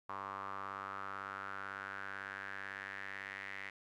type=tone with band-pass filter sweep; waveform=sawtooth; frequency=98 Hz; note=G2; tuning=in tune; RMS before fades=-45 dBFS; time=0.09-3.7 s; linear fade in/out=5 ms; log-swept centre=1100 to 2000 Hz; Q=5.1; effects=none